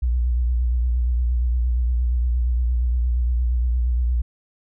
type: tone with vibrato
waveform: sine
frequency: 60.5 Hz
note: B1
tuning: 35 cents flat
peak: -17 dBFS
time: 0.02-4.22 s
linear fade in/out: 10 ms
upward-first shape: triangle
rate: 8.6 Hz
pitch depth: 74 cents each way
effects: none